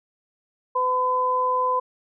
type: tone pair together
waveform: sine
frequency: 505.1 / 1012 Hz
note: B4 / B5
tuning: +39 / +42 cents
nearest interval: octave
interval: 1203 cents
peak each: -26 / -20 dBFS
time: 0.75-1.8 s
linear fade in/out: 10 ms
effects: none